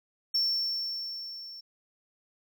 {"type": "tone with level ramp", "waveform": "triangle", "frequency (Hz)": 5430, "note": "F8", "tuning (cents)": -50, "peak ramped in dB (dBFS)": [-22, -41], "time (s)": [0.34, 1.61], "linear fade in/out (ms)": 10, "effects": []}